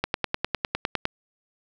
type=click train; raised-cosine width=0.3 ms; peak=-7 dBFS; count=11; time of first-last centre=0.04-1.054 s; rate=9.86 Hz; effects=none